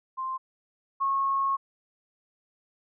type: tone pair in turn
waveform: sine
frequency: 1048 / 1092.2 Hz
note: C6 / C#6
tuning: +2 / -26 cents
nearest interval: minor second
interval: 72 cents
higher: second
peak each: -29 / -23 dBFS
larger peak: second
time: 0.17-0.38 / 1-1.57 s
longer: second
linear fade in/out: 20 ms
effects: none